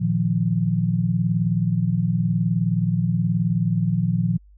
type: chord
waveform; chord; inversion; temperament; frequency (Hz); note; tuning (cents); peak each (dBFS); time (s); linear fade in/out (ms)
sine; Bb suspended fourth; none; equal with one note detuned; 116.14 / 155.56 / 174.61; Bb2 / Eb3 / F3; -6 / 0 / 0; -23 / -24 / -21; 0-4.38; 20
effects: added 50 Hz sine -47 dBFS peak until 4.57 s